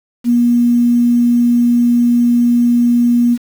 sine tone with quantisation, 239.7 Hz, A#3, 48 cents sharp, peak -8 dBFS, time 0.24-3.38 s, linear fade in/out 50 ms, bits 6, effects none

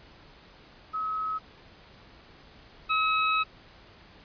sine / 25% pulse tone pair in turn, 1281 / 1281 Hz, E6 / E6, -50 / -50 cents, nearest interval unison, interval 0 cents, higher neither, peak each -28 / -19 dBFS, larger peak second, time 0.93-1.39 / 2.89-3.44 s, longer second, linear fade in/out 20 ms, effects pink hiss -53 dBFS RMS until 4.24 s + resampled to 11025 Hz

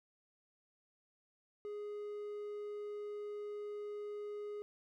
triangle tone, 415.3 Hz, G#4, in tune, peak -39 dBFS, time 1.65-4.62 s, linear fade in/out 0 ms, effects none

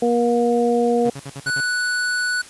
harmonic tone, 238 Hz, A#3, 36 cents sharp, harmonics 1 / 2 / 3, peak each -20 / -17 / -23 dBFS, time 0.02-1.1 s, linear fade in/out 5 ms
sawtooth tone bursts, 138.59 Hz, C#3, in tune, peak -26 dBFS, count 6, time 1.05-1.607 s, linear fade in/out 5 ms, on 47 ms, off 55 ms
square tone, 1480 Hz, F#6, in tune, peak -20 dBFS, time 1.46-2.42 s, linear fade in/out 10 ms
effects white hiss -42 dBFS RMS until 2.49 s + resampled to 24000 Hz

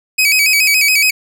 sawtooth tone with vibrato, 2400 Hz, D7, 37 cents sharp, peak -6 dBFS, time 0.18-1.11 s, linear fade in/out 10 ms, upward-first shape square, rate 7.1 Hz, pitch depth 89 cents each way, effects none

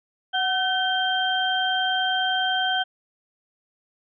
sine tone cluster, 742 / 1528 / 3165 Hz, F#5 / G6 / G7, +5 / -45 / +16 cents, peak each -25 dBFS, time 0.33-2.84 s, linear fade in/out 20 ms, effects none

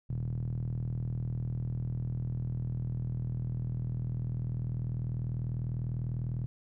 sawtooth tone with band-pass filter, 40.07 Hz, E1, 48 cents flat, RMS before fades -34 dBFS, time 0.09-6.46 s, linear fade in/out 0 ms, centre 130 Hz, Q 5.8, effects none

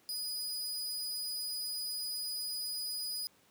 sawtooth tone, 4954 Hz, D#8, 8 cents flat, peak -33 dBFS, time 0.09-3.27 s, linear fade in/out 0 ms, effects pink hiss -66 dBFS RMS until 3.5 s + high-pass 150 Hz 12 dB/octave

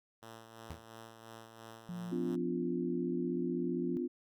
5% pulse tone with tremolo, 113 Hz, A2, 47 cents sharp, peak -37 dBFS, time 0.22-2.36 s, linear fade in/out 10 ms, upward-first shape sine, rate 2.9 Hz, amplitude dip 50%
sawtooth tone with exponential decay, 81.3 Hz, E2, 23 cents flat, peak -35 dBFS, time 0.7-0.86 s, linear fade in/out 5 ms, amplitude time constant 33 ms
sine tone, 176.5 Hz, F3, 19 cents sharp, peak -39 dBFS, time 1.89-3.97 s, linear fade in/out 0 ms
sine chord, B diminished, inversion none, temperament equal with one note detuned, 253.4 / 293.7 / 349.2 Hz, B3 / D4 / F4, +45 / 0 / 0 cents, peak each -36 / -41 / -36 dBFS, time 2.11-4.08 s, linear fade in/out 20 ms
effects none

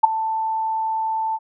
sine tone with ADSR envelope, 885 Hz, A5, 10 cents sharp, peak -4 dBFS, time 0.03-1.39 s, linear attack 13 ms, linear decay 11 ms, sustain -16 dB, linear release 43 ms, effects none

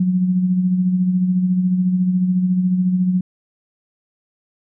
sine tone with tremolo, 182.9 Hz, F#3, 20 cents flat, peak -12 dBFS, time 0-3.21 s, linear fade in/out 5 ms, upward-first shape sine, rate 14 Hz, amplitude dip 45%, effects none

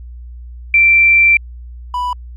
sine / triangle tone pair in turn, 2349 / 987.6 Hz, D7 / B5, 0 / 0 cents, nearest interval octave + minor third, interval 1500 cents, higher first, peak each -6 / -14 dBFS, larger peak first, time 0.74-1.37 / 1.94-2.13 s, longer first, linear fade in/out 2 ms, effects added 60 Hz sine -29 dBFS peak until 2.36 s

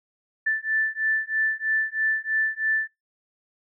sine beating tone pair, 1760 / 1763.1 Hz, A6 / A6, 0 / +3 cents, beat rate 3.1 Hz, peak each -25 dBFS, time 0.46-2.88 s, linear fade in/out 10 ms, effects noise-tail reverb RT60 0.2 s tail -25 dB re dry

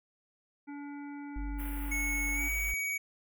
harmonic tone, 286.8 Hz, D4, 41 cents flat, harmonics 1 / 3 / 5 / 7 / 8, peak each -40 / -50 / -54 / -57 / -58 dBFS, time 0.67-2.49 s, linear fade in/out 20 ms
sine tone, 48.98 Hz, G1, 1 cent flat, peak -34 dBFS, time 1.36-2.74 s, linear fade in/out 0 ms
white band-stop noise, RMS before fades -46 dBFS, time 1.58-2.73 s, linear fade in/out 20 ms, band 2900 to 10000 Hz, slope 48 dB/octave
square tone with pitch glide, 2203 to 2258 Hz, C#7 to C#7, -11 to +31 cents, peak -32 dBFS, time 1.91-2.98 s, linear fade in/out 10 ms, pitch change +42 cents, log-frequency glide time 2.33-2.41 s
effects none

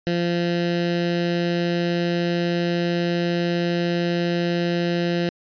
15% pulse tone with notch filter, 172.7 Hz, F3, 19 cents flat, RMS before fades -22 dBFS, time 0.07-5.29 s, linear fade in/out 0 ms, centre 980 Hz, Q 0.83, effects resampled to 11025 Hz

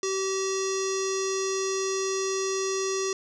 square tone with low-pass filter, 384 Hz, G4, 36 cents flat, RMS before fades -28 dBFS, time 0.03-3.13 s, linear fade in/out 2 ms, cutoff 6100 Hz, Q 9.9, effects none

